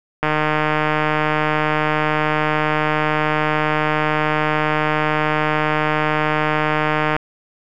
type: click train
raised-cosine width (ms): 0.5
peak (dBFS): -3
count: 1062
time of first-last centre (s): 0.23-7.165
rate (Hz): 153
effects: none